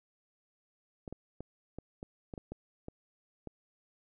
clicks, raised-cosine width 2 ms, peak -28 dBFS, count 10, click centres 1.078 / 1.126 / 1.406 / 1.786 / 2.029 / 2.338 / 2.378 / 2.52 / 2.884 / 3.473 s, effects none

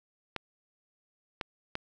clicks, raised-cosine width 0.3 ms, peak -17 dBFS, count 3, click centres 0.363 / 1.412 / 1.754 s, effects none

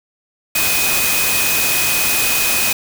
sine tone in noise, 2504 Hz, D#7, 10 cents sharp, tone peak -20 dBFS, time 0.55-2.73 s, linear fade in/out 5 ms, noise white, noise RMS -17 dBFS, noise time 0.55-2.73 s, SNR -6 dB, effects none

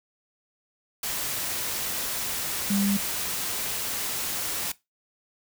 sine tone in noise, 200 Hz, G3, 35 cents sharp, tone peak -22 dBFS, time 2.7-2.97 s, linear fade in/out 5 ms, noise white, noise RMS -30 dBFS, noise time 1.03-4.72 s, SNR +5 dB, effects noise-tail reverb RT60 0.2 s tail -19 dB re dry

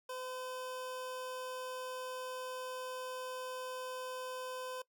25% pulse tone, 510 Hz, C5, 44 cents flat, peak -37 dBFS, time 0.09-4.82 s, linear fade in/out 5 ms, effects noise-tail reverb RT60 0.1 s tail -20 dB re dry

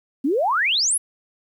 sine exponential sweep, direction up, 250.8 to 11460 Hz, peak -17 dBFS, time 0.24-0.98 s, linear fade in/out 10 ms, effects 9-bit

